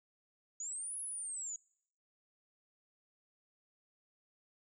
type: linear two-way sweep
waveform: sine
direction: up then down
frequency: 6700 to 10640 to 6700 Hz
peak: -39 dBFS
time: 0.6-1.56 s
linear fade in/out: 2 ms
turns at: 1 s
effects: noise-tail reverb RT60 0.7 s tail -26 dB re dry